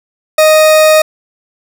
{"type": "tone", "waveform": "40% pulse", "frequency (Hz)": 622.3, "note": "D#5", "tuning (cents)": 0, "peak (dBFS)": -3, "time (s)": [0.38, 1.02], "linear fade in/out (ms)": 5, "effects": []}